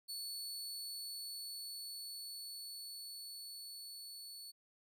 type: tone with level ramp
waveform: sawtooth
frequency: 4435 Hz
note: C#8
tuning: in tune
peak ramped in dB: -39 to -46 dBFS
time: 0.08-4.52 s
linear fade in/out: 20 ms
effects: none